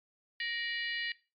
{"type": "harmonic tone with a mistuned harmonic", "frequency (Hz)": 582, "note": "D5", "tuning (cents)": -16, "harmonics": [3, 4, 5, 6, 7, 8], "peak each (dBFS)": [-36, -42, -41, -48, -44, -47], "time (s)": [0.4, 1.12], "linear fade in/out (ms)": 2, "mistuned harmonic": 3, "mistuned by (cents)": 120, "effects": ["noise-tail reverb RT60 0.3 s tail -19 dB re dry", "MP3 64 kbps"]}